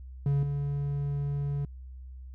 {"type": "tone pair in turn", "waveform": "triangle", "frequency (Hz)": [141.1, 142.33], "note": ["C#3", "C#3"], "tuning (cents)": [31, 46], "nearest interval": "unison", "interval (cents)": 15, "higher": "second", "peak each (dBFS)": [-21, -26], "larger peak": "first", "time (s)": [[0.26, 0.43], [0.43, 1.65]], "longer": "second", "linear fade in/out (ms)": 2, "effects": ["added 64 Hz sine -41 dBFS peak until 2.34 s"]}